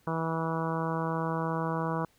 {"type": "harmonic tone", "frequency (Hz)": 162.9, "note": "E3", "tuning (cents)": -20, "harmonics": [1, 2, 3, 4, 5, 6, 7, 8, 9], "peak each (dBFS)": [-32, -37, -36, -39, -40, -36, -38, -43, -43], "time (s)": [0.07, 2.05], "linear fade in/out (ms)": 2, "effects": ["pink hiss -66 dBFS RMS until 2.18 s"]}